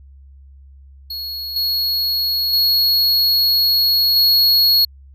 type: tone with level steps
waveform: square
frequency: 4329 Hz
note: C#8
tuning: 42 cents flat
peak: -25 / -17 / -13 / -11 dBFS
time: 1.1-4.85 s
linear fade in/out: 5 ms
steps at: 1.56 / 2.53 / 4.16 s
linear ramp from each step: 2 ms
effects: added 68 Hz sine -40 dBFS peak until 5.14 s